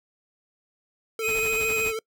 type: tone with vibrato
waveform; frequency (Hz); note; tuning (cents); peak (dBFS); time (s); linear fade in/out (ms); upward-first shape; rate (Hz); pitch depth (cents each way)
square; 441.8; A4; +7; -28; 1.19-1.99; 2; sine; 13; 34
type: tone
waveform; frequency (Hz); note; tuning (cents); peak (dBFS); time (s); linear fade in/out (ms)
square; 2504; D#7; +10; -25; 1.21-1.93; 50
type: noise with tremolo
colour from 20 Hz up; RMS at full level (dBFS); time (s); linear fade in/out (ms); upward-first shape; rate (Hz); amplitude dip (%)
pink; -36; 1.27-1.93; 20; sine; 12; 70
effects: noise-tail reverb RT60 0.1 s tail -24 dB re dry